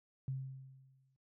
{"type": "tone with exponential decay", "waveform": "sine", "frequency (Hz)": 132.9, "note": "C3", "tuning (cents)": 27, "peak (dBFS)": -34, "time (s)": [0.28, 1.16], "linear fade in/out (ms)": 0, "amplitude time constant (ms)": 190, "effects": ["high-pass 60 Hz 12 dB/octave"]}